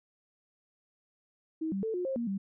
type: tone with pitch steps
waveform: sine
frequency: 318.6 / 194.7 / 443.9 / 359 / 533 / 235.4 / 195.4 Hz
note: D#4 / G3 / A4 / F4 / C5 / A#3 / G3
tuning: +41 / -12 / +15 / +48 / +32 / +17 / -5 cents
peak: -30 dBFS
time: 1.61-2.38 s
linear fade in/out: 10 ms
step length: 110 ms
effects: none